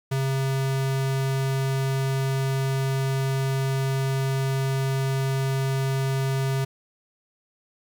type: tone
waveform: square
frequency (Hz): 134.5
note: C3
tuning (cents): +48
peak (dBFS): -23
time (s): 0.11-6.65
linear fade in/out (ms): 10
effects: 10-bit